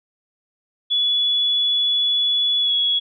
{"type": "tone with pitch glide", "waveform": "sine", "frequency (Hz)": [3413, 3354], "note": ["G#7", "G#7"], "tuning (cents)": [47, 16], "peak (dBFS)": -16, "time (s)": [0.9, 3], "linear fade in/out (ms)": 20, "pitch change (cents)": -31, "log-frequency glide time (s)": [2.6, 2.73], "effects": []}